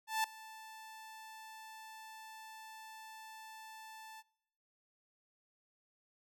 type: tone with ADSR envelope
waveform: sawtooth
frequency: 880 Hz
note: A5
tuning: in tune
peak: -26 dBFS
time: 0.07-4.23 s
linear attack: 170 ms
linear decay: 3 ms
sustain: -20 dB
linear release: 38 ms
effects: noise-tail reverb RT60 0.9 s tail -26 dB re dry